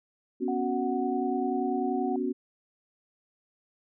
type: chord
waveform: sine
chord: B suspended second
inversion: none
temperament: equal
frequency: 246.9 / 277.2 / 370 Hz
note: B3 / C#4 / F#4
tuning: 0 / 0 / 0 cents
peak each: -31 dBFS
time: 0.4-2.33 s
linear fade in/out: 20 ms
type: tone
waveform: sine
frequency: 740 Hz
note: F#5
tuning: in tune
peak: -32 dBFS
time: 0.48-2.16 s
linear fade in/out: 2 ms
effects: none